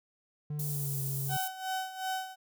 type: tone with pitch glide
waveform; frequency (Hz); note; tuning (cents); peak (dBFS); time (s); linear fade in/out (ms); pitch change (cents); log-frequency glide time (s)
triangle; 149.1 to 135.94; D3 to C#3; +27 to -33; -31; 0.5-1.37; 5; -160; 0.63-0.98
type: high-pass noise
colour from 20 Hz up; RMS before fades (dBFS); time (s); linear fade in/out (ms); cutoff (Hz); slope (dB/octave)
white; -38; 0.59-1.48; 5; 9400; 12
type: tone with tremolo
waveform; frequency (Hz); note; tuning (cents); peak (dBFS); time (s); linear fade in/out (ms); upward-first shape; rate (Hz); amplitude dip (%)
35% pulse; 756; F#5; +37; -29; 1.28-2.36; 50; sine; 2.7; 75
effects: none